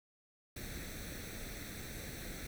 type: noise with comb filter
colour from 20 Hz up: pink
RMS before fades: -45 dBFS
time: 0.56-2.47 s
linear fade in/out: 5 ms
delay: 0.5 ms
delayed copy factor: +0.7
effects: none